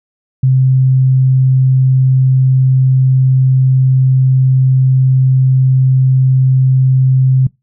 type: tone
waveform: sine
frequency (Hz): 130.81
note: C3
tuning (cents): 0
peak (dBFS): -6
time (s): 0.43-7.47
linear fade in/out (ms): 5
effects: noise-tail reverb RT60 0.2 s tail -23 dB re dry